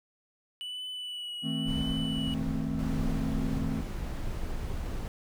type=tone with vibrato; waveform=triangle; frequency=2960 Hz; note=F#7; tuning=in tune; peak=-34 dBFS; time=0.61-2.34 s; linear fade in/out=0 ms; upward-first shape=triangle; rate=0.97 Hz; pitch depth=28 cents each way
type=chord; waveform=triangle; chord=A diminished; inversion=second; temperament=just; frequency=158.4 / 220 / 264 Hz; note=Eb3 / A3 / C4; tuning=+31 / 0 / +16 cents; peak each=-32 dBFS; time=1.42-3.84 s; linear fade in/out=50 ms
type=noise with tremolo; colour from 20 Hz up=brown; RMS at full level=-35 dBFS; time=1.65-3.62 s; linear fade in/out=50 ms; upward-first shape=sine; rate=1.6 Hz; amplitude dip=35%
type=noise; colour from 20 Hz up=brown; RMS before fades=-34 dBFS; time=2.79-5.08 s; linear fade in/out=0 ms
effects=none

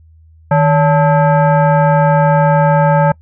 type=tone with frequency modulation; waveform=sine; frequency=155.56 Hz; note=D#3; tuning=in tune; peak=-7 dBFS; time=0.51-3.12 s; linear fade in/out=5 ms; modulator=725 Hz; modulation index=1.2; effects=noise-tail reverb RT60 0.1 s tail -25 dB re dry + added 80 Hz sine -41 dBFS peak until 3.21 s

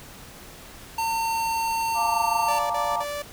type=tone; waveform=square; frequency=907 Hz; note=A#5; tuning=48 cents flat; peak=-24 dBFS; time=0.98-2.59 s; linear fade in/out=5 ms
type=chord; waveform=sine; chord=Bb major seventh; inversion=second; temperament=equal; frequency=698.5 / 880 / 932.3 / 1174.7 Hz; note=F5 / A5 / Bb5 / D6; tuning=0 / 0 / 0 / 0 cents; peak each=-29 dBFS; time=1.94-3.05 s; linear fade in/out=50 ms
type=tone bursts; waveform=sawtooth; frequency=583 Hz; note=D5; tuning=13 cents flat; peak=-25 dBFS; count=3; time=2.48-3.222 s; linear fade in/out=5 ms; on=220 ms; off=41 ms
effects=pink hiss -44 dBFS RMS until 3.32 s

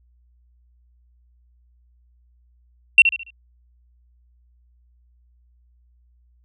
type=tone with echo; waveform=sine; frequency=2723 Hz; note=F7; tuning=44 cents flat; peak=-4 dBFS; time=2.98-3.02 s; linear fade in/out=2 ms; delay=71 ms; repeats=4; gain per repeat=-9 dB; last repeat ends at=3.304 s; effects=tanh soft clip ceiling 0 dBFS + added 60 Hz sine -55 dBFS peak until 6.44 s

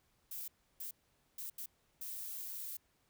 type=noise bursts at uneven times; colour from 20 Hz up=violet; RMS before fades=-44 dBFS; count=5; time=0.31-0.48 / 0.8-0.91 / 1.38-1.5 / 1.58-1.66 / 2.01-2.77 s; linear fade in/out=5 ms; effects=pink hiss -75 dBFS RMS until 3.09 s

